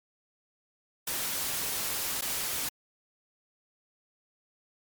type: noise with dropouts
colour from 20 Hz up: white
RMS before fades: -32 dBFS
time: 1.07-2.69 s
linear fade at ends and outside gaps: 5 ms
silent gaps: 2.211-2.22 s
effects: MP3 96 kbps

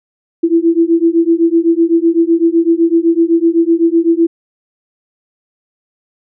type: beating tone pair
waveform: sine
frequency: 329.6 / 337.5 Hz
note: E4 / E4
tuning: 0 / +41 cents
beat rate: 7.9 Hz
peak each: -11 dBFS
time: 0.43-4.27 s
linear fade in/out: 10 ms
effects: none

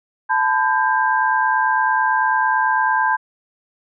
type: tone cluster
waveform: sine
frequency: 877 / 1006 / 1591 Hz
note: A5 / B5 / G6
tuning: -6 / +32 / +25 cents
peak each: -19 dBFS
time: 0.29-3.17 s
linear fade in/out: 20 ms
effects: none

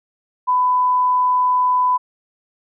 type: tone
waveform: sine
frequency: 1000 Hz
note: B5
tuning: 21 cents sharp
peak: -13 dBFS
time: 0.47-1.98 s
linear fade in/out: 20 ms
effects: none

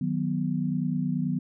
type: chord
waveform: sine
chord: B major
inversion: first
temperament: equal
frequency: 155.56 / 185 / 246.9 Hz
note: D#3 / F#3 / B3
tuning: 0 / 0 / 0 cents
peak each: -29 dBFS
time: 0.01-1.39 s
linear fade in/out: 5 ms
effects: none

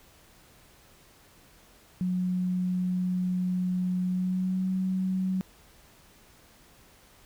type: tone with pitch glide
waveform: sine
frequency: 182 to 187.22 Hz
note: F#3 to F#3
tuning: -28 to +21 cents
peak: -25 dBFS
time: 2.01-5.41 s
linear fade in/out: 0 ms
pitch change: +49 cents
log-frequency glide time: 4.03-4.68 s
effects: pink hiss -57 dBFS RMS until 7.25 s

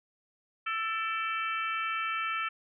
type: harmonic tone with a mistuned harmonic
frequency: 442.4 Hz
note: A4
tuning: 9 cents sharp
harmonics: 3 / 4 / 5 / 6 / 7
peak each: -32 / -38 / -37 / -38 / -43 dBFS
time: 0.66-2.49 s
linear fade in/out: 10 ms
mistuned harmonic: 5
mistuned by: +71 cents
effects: none

